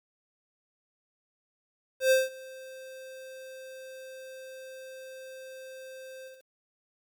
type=tone with ADSR envelope; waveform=square; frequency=523.3 Hz; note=C5; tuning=in tune; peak=-19 dBFS; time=2-6.44 s; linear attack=110 ms; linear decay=180 ms; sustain=-24 dB; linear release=200 ms; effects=10-bit